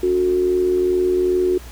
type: tone with amplitude modulation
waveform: sine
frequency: 364.6 Hz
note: F#4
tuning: 25 cents flat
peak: -12 dBFS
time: 0.03-1.58 s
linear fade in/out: 5 ms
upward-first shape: sine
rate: 82.5 Hz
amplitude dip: 55%
effects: added 60 Hz sine -36 dBFS peak until 1.71 s + pink hiss -42 dBFS RMS until 1.71 s